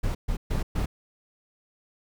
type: noise bursts at uneven times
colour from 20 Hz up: brown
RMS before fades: -26 dBFS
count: 4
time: 0.03-0.15 / 0.28-0.37 / 0.5-0.63 / 0.75-0.86 s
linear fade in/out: 10 ms
effects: none